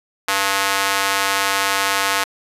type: tone with high-pass filter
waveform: square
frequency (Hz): 98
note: G2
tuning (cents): 0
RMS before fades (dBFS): -19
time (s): 0.28-2.24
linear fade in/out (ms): 5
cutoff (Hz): 1100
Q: 0.93
effects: resampled to 32000 Hz